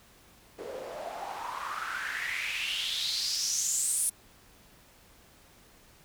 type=noise with band-pass filter sweep; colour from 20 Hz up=white; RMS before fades=-33 dBFS; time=0.58-4.1 s; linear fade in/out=10 ms; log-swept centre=430 to 10000 Hz; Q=5.5; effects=pink hiss -58 dBFS RMS until 6.04 s